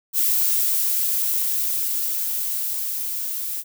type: noise with level ramp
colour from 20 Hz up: violet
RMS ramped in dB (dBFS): -19 to -28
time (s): 0.13-3.64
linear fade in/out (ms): 50
effects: none